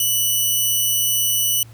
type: tone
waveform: 5% pulse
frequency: 2966 Hz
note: F#7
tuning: 4 cents sharp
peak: -8 dBFS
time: 0-1.63 s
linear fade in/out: 2 ms
effects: added 114 Hz sine -40 dBFS peak until 1.73 s + pink hiss -51 dBFS RMS until 1.73 s